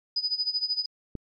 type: tone with tremolo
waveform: sine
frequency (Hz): 4978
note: D#8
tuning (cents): 0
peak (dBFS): -22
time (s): 0.16-0.86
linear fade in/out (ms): 5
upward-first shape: sine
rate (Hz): 13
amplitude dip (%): 85
type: click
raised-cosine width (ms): 3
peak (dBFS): -20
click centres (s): 1.153
effects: MP3 48 kbps